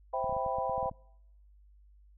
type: chord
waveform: sine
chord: C major seventh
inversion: none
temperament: equal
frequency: 523.3 / 659.3 / 784 / 987.8 Hz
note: C5 / E5 / G5 / B5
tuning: 0 / 0 / 0 / 0 cents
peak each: -35 / -36 / -34 / -36 dBFS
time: 0.13-0.9 s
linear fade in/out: 10 ms
type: clicks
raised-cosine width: 5 ms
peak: -33 dBFS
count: 11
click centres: 0.243 / 0.295 / 0.326 / 0.366 / 0.463 / 0.585 / 0.696 / 0.78 / 0.829 / 0.859 / 0.914 s
effects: noise-tail reverb RT60 0.8 s tail -26 dB re dry + added 50 Hz sine -56 dBFS peak until 2.17 s